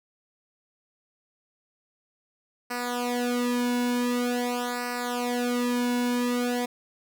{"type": "tone with flanger", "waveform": "sawtooth", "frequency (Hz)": 244.2, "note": "B3", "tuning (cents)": -19, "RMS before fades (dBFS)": -27, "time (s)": [2.7, 6.66], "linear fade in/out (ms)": 10, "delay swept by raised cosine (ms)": [0.29, 1.59], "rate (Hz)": 0.46, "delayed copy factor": -0.95, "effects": []}